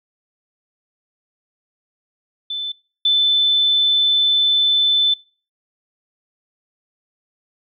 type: tone pair in turn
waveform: sine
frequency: 3520 / 3520 Hz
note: A7 / A7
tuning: 0 / 0 cents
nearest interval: unison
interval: 0 cents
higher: neither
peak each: -22 / -12 dBFS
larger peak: second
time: 2.5-2.72 / 3.05-5.14 s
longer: second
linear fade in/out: 5 ms
effects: noise-tail reverb RT60 0.4 s tail -25 dB re dry